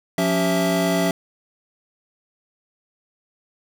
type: tone cluster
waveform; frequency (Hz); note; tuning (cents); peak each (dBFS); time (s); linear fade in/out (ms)
square; 178 / 279.6 / 388.5 / 661; F3 / C#4 / G4 / E5; +33 / +15 / -16 / +5; -23 / -25 / -28 / -23; 0.18-1.11; 2
effects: none